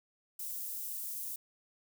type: high-pass noise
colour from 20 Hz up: white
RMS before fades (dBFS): -40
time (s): 0.39-1.36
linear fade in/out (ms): 5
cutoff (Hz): 11000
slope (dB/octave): 12
effects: none